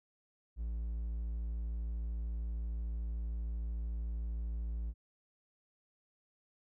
triangle tone, 56.6 Hz, A1, 50 cents sharp, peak -33 dBFS, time 0.56-4.94 s, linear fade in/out 50 ms, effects none

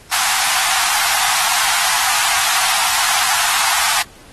pink high-pass noise, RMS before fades -17 dBFS, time 0.11-4.03 s, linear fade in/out 20 ms, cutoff 710 Hz, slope 96 dB/octave, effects pink hiss -44 dBFS RMS until 4.32 s + AAC 32 kbps

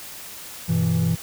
triangle chord, E minor, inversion first, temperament equal, 98 / 123.47 / 164.81 Hz, G2 / B2 / E3, 0 / 0 / 0 cents, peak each -22 / -23 / -17 dBFS, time 0.68-1.16 s, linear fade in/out 20 ms, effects tanh soft clip ceiling -11 dBFS + white hiss -38 dBFS RMS until 1.22 s

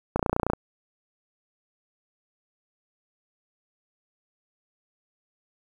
click train, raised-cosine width 1 ms, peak -9 dBFS, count 12, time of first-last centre 0.16-0.534 s, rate 29.4 Hz, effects 8-bit

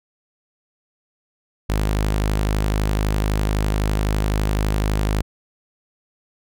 sawtooth tone, 51.91 Hz, G#1, in tune, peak -14 dBFS, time 1.69-5.22 s, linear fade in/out 10 ms, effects none

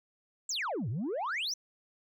sine exponential two-way sweep, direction down then up, 7902 to 99.7 to 6200 Hz, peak -29 dBFS, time 0.49-1.54 s, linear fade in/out 5 ms, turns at 0.89 s, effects tanh soft clip ceiling -30 dBFS

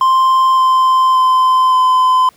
triangle tone with pitch steps, 1046.5 / 1038.7 / 1030.9 / 1023.2 Hz, C6 / C6 / C6 / C6, 0 / -13 / -26 / -39 cents, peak -6 dBFS, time 0.01-2.29 s, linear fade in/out 2 ms, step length 570 ms, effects pink hiss -49 dBFS RMS until 2.36 s + high-pass 100 Hz 12 dB/octave

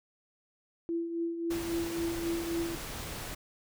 sine tone with tremolo, 336 Hz, E4, 33 cents sharp, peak -28 dBFS, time 0.89-2.75 s, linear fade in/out 0 ms, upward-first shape triangle, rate 3.7 Hz, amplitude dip 60%
pink noise, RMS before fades -40 dBFS, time 1.5-3.35 s, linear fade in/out 10 ms
effects none

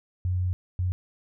sine tone bursts at uneven times, 90.9 Hz, F#2, 30 cents flat, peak -23 dBFS, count 2, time 0.25-0.53 / 0.79-0.92 s, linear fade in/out 0 ms, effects none

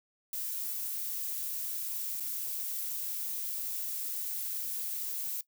violet noise with dropouts, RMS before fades -36 dBFS, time 0.33-5.41 s, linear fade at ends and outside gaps 2 ms, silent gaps 2.2-2.204 s, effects noise-tail reverb RT60 0.1 s tail -18 dB re dry

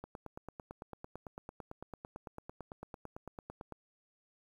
click train, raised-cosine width 1 ms, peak -30 dBFS, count 34, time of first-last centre 0.04-3.723 s, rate 8.96 Hz, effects 10-bit

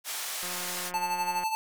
white band-pass noise, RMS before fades -35 dBFS, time 0.04-0.92 s, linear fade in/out 50 ms, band 650 to 12000 Hz, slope 12 dB/octave
click train, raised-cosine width 0.5 ms, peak -26 dBFS, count 181, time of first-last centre 0.43-1.436 s, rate 179 Hz
square tone with tremolo, 880 Hz, A5, in tune, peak -26 dBFS, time 0.94-1.55 s, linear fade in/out 0 ms, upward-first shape sine, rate 12 Hz, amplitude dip 60%
effects none

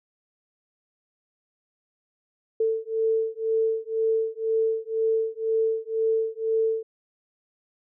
sine beating tone pair, 444.7 / 446.7 Hz, A4 / A4, +18 / +26 cents, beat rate 2 Hz, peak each -25 dBFS, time 2.6-6.83 s, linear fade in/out 5 ms, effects none

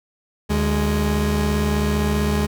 30% pulse tone pair together, 75.24 / 207.7 Hz, D2 / G#3, +42 / 0 cents, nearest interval octave + tritone, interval 1758 cents, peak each -18 dBFS, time 0.49-2.47 s, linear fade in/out 20 ms, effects none

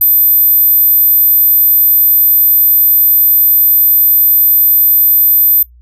sine tone, 13670 Hz, G#9, 49 cents sharp, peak -5 dBFS, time 0.01-5.63 s, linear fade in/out 5 ms, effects noise-tail reverb RT60 0.1 s tail -19 dB re dry + added 60 Hz sine -38 dBFS peak until 5.81 s

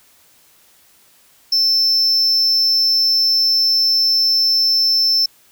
triangle tone, 5320 Hz, E8, 15 cents sharp, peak -11 dBFS, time 1.52-5.26 s, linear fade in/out 5 ms, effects white hiss -52 dBFS RMS until 5.51 s

